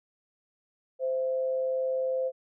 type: tone pair together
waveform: sine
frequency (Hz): 520 / 662.4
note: C5 / E5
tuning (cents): -11 / +8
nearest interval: major third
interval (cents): 419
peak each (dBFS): -26 / -38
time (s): 0.99-2.32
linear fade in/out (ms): 50
effects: none